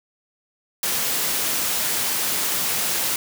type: high-pass noise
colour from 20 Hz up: white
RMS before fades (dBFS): -23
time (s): 0.83-3.16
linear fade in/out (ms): 2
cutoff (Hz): 110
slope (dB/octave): 12
effects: none